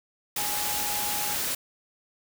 sine tone in noise, 830.6 Hz, G#5, in tune, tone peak -35 dBFS, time 0.37-1.35 s, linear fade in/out 5 ms, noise white, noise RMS -29 dBFS, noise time 0.36-1.55 s, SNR -9 dB, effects none

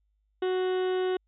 harmonic tone with a mistuned harmonic, 370 Hz, F#4, in tune, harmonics 1 / 2 / 3 / 4 / 5 / 6 / 7 / 8 / 9 / 10, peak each -25 / -37 / -43 / -42 / -47 / -52 / -54 / -46 / -51 / -50 dBFS, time 0.42-1.17 s, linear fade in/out 5 ms, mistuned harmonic 6, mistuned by -82 cents, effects added 51 Hz sine -69 dBFS peak until 1.27 s

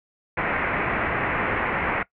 white low-pass noise, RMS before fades -25 dBFS, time 0.37-2.03 s, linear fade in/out 5 ms, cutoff 2300 Hz, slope 48 dB/octave, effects noise-tail reverb RT60 0.1 s tail -20 dB re dry

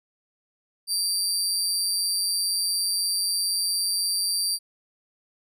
25% pulse tone with amplitude modulation, 4699 Hz, D8, in tune, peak -16 dBFS, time 0.87-4.59 s, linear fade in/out 50 ms, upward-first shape sine, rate 183 Hz, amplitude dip 50%, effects none

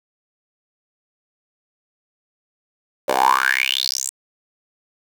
10% pulse tone with high-pass filter sweep, 65.41 Hz, C2, in tune, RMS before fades -19 dBFS, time 3.08-4.1 s, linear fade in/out 10 ms, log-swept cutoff 560 to 8100 Hz, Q 9.2, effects 7-bit

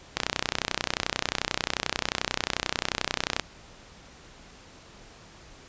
click train, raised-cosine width 0.2 ms, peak -6 dBFS, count 102, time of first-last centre 0.17-3.397 s, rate 31.3 Hz, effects pink hiss -50 dBFS RMS until 5.68 s + resampled to 16000 Hz

